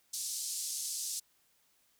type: band-pass noise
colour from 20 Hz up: pink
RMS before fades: -38 dBFS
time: 0.13-1.2 s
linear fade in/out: 10 ms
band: 5100 to 11000 Hz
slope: 24 dB/octave
effects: white hiss -71 dBFS RMS until 1.99 s